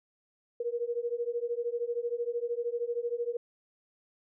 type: beating tone pair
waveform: sine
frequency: 469 / 482 Hz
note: A#4 / B4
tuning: +11 / -42 cents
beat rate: 13 Hz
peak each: -33 / -33 dBFS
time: 0.6-3.37 s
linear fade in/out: 5 ms
effects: none